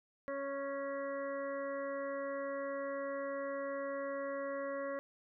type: harmonic tone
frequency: 277.2 Hz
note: C#4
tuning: in tune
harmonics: 1 / 2 / 4 / 5 / 6 / 7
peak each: -46 / -38 / -46 / -52 / -51 / -50 dBFS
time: 0.28-4.99 s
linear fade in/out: 0 ms
effects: none